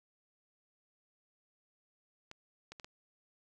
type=clicks; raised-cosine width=0.2 ms; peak=-30 dBFS; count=4; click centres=2.314 / 2.72 / 2.798 / 2.845 s; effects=none